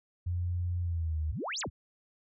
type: tone with pitch glide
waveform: sine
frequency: 88.2 to 77.67 Hz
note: F2 to D#2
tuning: +18 to -2 cents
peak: -29 dBFS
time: 0.26-1.33 s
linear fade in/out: 10 ms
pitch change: -220 cents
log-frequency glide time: 0.81-1.19 s
type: exponential two-way sweep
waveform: sine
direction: up then down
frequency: 40.9 to 8100 to 40.9 Hz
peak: -33 dBFS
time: 1.29-1.7 s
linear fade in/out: 20 ms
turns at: 1.6 s
effects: none